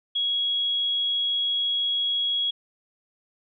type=tone; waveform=sine; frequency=3322 Hz; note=G#7; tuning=in tune; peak=-22 dBFS; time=0.15-2.51 s; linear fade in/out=10 ms; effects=none